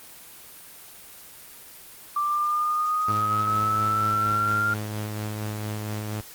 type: exponential sweep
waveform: sine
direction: up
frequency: 1174.7 to 1400 Hz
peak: -21 dBFS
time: 2.16-4.74 s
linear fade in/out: 5 ms
type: tone with tremolo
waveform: sawtooth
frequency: 106.3 Hz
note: G#2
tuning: 41 cents sharp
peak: -24 dBFS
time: 3.08-6.21 s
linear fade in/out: 5 ms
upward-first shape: sine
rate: 4.3 Hz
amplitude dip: 25%
effects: white hiss -45 dBFS RMS until 6.34 s + Opus 24 kbps